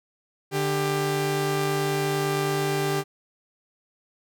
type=tone pair together; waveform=sawtooth; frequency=148.07 / 395.3 Hz; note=D3 / G4; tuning=+15 / +15 cents; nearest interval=octave + perfect fourth; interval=1700 cents; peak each=-23 / -21 dBFS; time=0.51-3.04 s; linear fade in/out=50 ms; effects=none